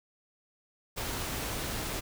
pink noise, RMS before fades -35 dBFS, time 0.96-2.01 s, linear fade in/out 20 ms, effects none

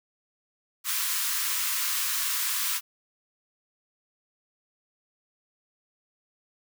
white high-pass noise, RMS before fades -28 dBFS, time 0.84-2.81 s, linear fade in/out 50 ms, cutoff 970 Hz, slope 96 dB/octave, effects none

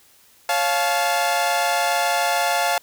sawtooth chord, Db augmented, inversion none, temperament equal with one note detuned, 554.4 / 698.5 / 866.4 Hz, Db5 / F5 / A5, 0 / 0 / -27 cents, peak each -23 / -17 / -19 dBFS, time 0.49-2.78 s, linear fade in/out 2 ms, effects white hiss -54 dBFS RMS until 2.82 s

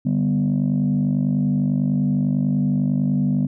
sine chord, G major, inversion second, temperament equal, 146.83 / 196 / 246.9 Hz, D3 / G3 / B3, 0 / 0 / 0 cents, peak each -20 dBFS, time 0.05-3.47 s, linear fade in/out 10 ms, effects tanh soft clip ceiling -12 dBFS

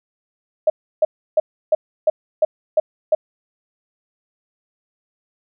sine tone bursts, 622.3 Hz, D#5, in tune, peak -10 dBFS, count 8, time 0.67-3.15 s, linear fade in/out 5 ms, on 30 ms, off 320 ms, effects none

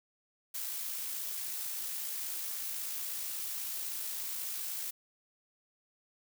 blue noise with amplitude modulation, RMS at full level -37 dBFS, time 0.54-4.91 s, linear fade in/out 10 ms, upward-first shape sine, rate 56.3 Hz, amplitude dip 25%, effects none

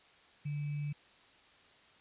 sine tone with sample-and-hold, 146.2 Hz, D3, 7 cents flat, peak -34 dBFS, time 0.45-0.93 s, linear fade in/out 10 ms, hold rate 2450 Hz, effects white hiss -62 dBFS RMS until 2 s + resampled to 8000 Hz

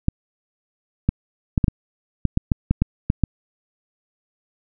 clicks, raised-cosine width 5 ms, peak -4 dBFS, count 12, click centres 0.084 / 1.09 / 1.578 / 1.642 / 1.682 / 2.253 / 2.374 / 2.518 / 2.71 / 2.82 / 3.101 / 3.237 s, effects none

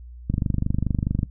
click train, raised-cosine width 5 ms, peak -10 dBFS, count 24, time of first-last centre 0.3-1.231 s, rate 24.7 Hz, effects noise-tail reverb RT60 0.1 s tail -18 dB re dry + added 60 Hz sine -38 dBFS peak until 1.3 s

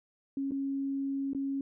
sine tone with dropouts, 274.3 Hz, C#4, 18 cents flat, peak -30 dBFS, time 0.37-1.61 s, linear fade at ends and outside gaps 2 ms, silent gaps 0.51-0.518 / 1.333-1.348 s, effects none

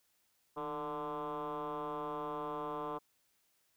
sine tone with frequency modulation, 740 Hz, F#5, in tune, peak -35 dBFS, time 0.56-2.99 s, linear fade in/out 20 ms, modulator 145 Hz, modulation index 3.1, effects tanh soft clip ceiling -35 dBFS + white hiss -75 dBFS RMS until 3.76 s

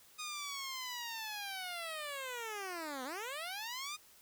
10% pulse linear two-way sweep, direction down then up, 1244.5 to 246.9 to 1244.5 Hz, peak -32 dBFS, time 0.18-3.97 s, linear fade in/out 20 ms, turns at 3.04 s, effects white hiss -62 dBFS RMS until 4.21 s

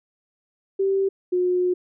sine tone pair in turn, 389 / 361 Hz, G4 / F#4, -13 / -43 cents, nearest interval minor second, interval 130 cents, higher first, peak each -18 dBFS, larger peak neither, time 0.79-1.09 / 1.32-1.74 s, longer second, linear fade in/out 10 ms, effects none

